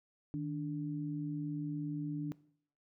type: tone pair together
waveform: sine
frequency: 154.68 / 292 Hz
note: D#3 / D4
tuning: -10 / -10 cents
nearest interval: major seventh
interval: 1100 cents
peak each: -38 / -37 dBFS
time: 0.34-2.32 s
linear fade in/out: 0 ms
effects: noise-tail reverb RT60 0.6 s tail -20 dB re dry